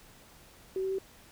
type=tone with pitch steps; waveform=sine; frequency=379.4 / 382 / 384.7 Hz; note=F#4 / G4 / G4; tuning=+43 / -45 / -33 cents; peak=-29 dBFS; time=0.76-0.985 s; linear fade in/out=2 ms; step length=75 ms; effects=pink hiss -56 dBFS RMS until 1.31 s